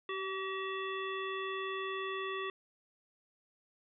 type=harmonic tone with a mistuned harmonic; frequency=381.5 Hz; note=G4; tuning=47 cents flat; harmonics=1 / 3 / 5 / 7 / 9; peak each=-39 / -40 / -43 / -46 / -47 dBFS; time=0.09-2.5 s; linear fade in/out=2 ms; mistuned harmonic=1; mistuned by=+15 cents; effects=none